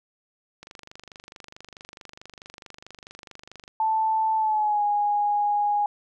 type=click train; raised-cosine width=0.2 ms; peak=-25 dBFS; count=76; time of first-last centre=0.63-3.679 s; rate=24.6 Hz
type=tone with pitch glide; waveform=sine; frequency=880 to 825.8 Hz; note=A5 to G#5; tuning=0 to -10 cents; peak=-20 dBFS; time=3.8-5.86 s; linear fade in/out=2 ms; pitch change=-110 cents; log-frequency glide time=4.36-4.83 s
effects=none